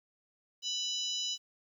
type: harmonic tone with a mistuned harmonic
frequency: 989 Hz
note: B5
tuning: 2 cents sharp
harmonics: 3 / 4 / 5 / 6 / 7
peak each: -36 / -38 / -40 / -42 / -43 dBFS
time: 0.62-1.38 s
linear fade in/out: 50 ms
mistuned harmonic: 5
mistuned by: +47 cents
effects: 11-bit